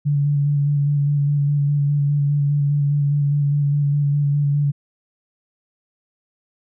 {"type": "tone with vibrato", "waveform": "sine", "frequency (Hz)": 144, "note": "D3", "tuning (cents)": -34, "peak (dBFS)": -15, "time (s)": [0.05, 4.72], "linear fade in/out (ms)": 20, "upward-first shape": "square", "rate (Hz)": 4.9, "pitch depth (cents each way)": 18, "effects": []}